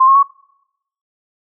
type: tone with pitch steps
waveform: sine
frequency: 1051 / 1082.4 / 1114.8 Hz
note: C6 / C#6 / C#6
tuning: +7 / -42 / +9 cents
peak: -6 dBFS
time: 0-0.231 s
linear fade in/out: 10 ms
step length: 77 ms
effects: noise-tail reverb RT60 0.8 s tail -25 dB re dry